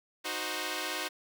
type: chord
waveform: 5% pulse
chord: C diminished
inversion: first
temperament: equal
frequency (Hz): 311.1 / 370 / 523.3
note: Eb4 / Gb4 / C5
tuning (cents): 0 / 0 / 0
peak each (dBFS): -26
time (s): 0.24-1.09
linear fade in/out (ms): 20
effects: none

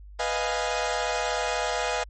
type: chord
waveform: sawtooth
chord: F half-diminished seventh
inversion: second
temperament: equal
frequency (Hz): 493.9 / 622.3 / 698.5 / 830.6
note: Cb5 / Eb5 / F5 / Ab5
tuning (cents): 0 / 0 / 0 / 0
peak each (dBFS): -27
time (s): 0.19-2.04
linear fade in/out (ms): 10
effects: added 50 Hz sine -42 dBFS peak until 2.09 s + MP3 32 kbps

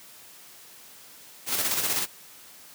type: noise with tremolo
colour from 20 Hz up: white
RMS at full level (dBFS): -25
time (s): 1.46-2.07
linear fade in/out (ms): 50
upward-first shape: square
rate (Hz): 16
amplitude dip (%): 40
effects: white hiss -49 dBFS RMS until 2.74 s + high-pass 100 Hz 12 dB/octave

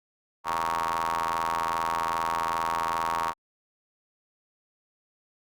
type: ring-modulated tone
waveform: sawtooth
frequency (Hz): 82.5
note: E2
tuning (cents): +2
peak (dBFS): -19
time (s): 0.44-3.34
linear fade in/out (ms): 50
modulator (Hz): 1020
effects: Opus 48 kbps

